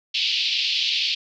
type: band-pass noise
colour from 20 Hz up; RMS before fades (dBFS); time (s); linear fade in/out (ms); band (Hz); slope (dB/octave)
pink; -23; 0.14-1.15; 10; 2600 to 4800; 48
effects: none